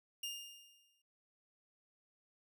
sawtooth tone with exponential decay, 2820 Hz, F7, 16 cents sharp, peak -35 dBFS, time 0.23-1.02 s, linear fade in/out 5 ms, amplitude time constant 170 ms, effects none

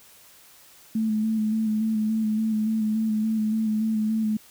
sine tone with vibrato, 218 Hz, A3, 16 cents flat, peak -21 dBFS, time 0.95-4.37 s, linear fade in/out 5 ms, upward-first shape square, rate 3.5 Hz, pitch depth 23 cents each way, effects white hiss -52 dBFS RMS until 4.5 s

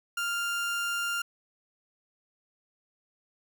30% pulse tone, 1396.9 Hz, F6, in tune, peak -26 dBFS, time 0.17-1.22 s, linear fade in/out 5 ms, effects none

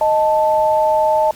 sine tone pair together, 622.3 / 880.1 Hz, D#5 / A5, 0 / 0 cents, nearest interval tritone, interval 600 cents, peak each -14 dBFS, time 0.01-1.31 s, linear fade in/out 2 ms, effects pink hiss -40 dBFS RMS until 1.35 s + MP3 96 kbps

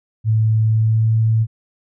sine tone with pitch glide, 110 to 111.54 Hz, A2 to A2, 0 to +24 cents, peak -12 dBFS, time 0.24-1.47 s, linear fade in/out 50 ms, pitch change +24 cents, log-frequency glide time 0.65-1.15 s, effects none

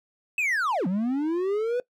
triangle linear two-way sweep, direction down then up, 2637 to 172.9 to 502 Hz, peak -21 dBFS, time 0.38-1.8 s, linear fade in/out 2 ms, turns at 0.87 s, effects noise-tail reverb RT60 0.1 s tail -20 dB re dry

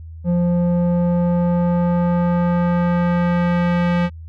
square tone with low-pass filter sweep, 174.61 Hz, F3, in tune, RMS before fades -17 dBFS, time 0.24-4.1 s, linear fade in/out 50 ms, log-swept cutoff 450 to 2500 Hz, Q 1.1, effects added 81 Hz sine -32 dBFS peak until 4.28 s

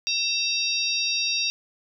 harmonic tone with a mistuned harmonic, 935 Hz, A#5, 5 cents sharp, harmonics 3 / 4 / 5 / 6, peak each -28 / -28 / -28 / -28 dBFS, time 0.07-1.5 s, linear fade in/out 0 ms, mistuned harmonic 3, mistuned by -69 cents, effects none

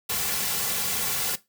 white noise with comb filter, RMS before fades -27 dBFS, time 0.09-1.36 s, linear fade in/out 10 ms, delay 3.2 ms, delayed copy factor -0.8, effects noise-tail reverb RT60 0.2 s tail -17 dB re dry

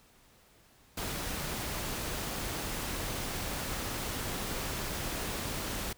pink noise, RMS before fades -36 dBFS, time 0.97-5.93 s, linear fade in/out 5 ms, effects pink hiss -62 dBFS RMS until 5.97 s

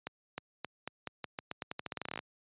accelerating click train, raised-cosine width 0.3 ms, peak -21 dBFS, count 22, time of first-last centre 0.07-2.191 s, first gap 310 ms, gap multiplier 0.86, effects high-pass 100 Hz 12 dB/octave + resampled to 8000 Hz

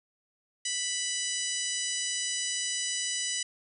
harmonic tone, 987.8 Hz, B5, in tune, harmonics 2 / 3 / 4 / 5 / 6 / 7 / 8 / 9, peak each -39 / -36 / -40 / -39 / -36 / -40 / -37 / -38 dBFS, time 0.65-3.43 s, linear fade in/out 5 ms, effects none

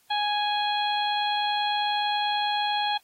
harmonic tone, 830.6 Hz, G#5, in tune, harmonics 1 / 2 / 3 / 4 / 5, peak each -25 / -34 / -36 / -30 / -35 dBFS, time 0.1-2.98 s, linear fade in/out 10 ms, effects white hiss -63 dBFS RMS until 3.03 s + AAC 48 kbps

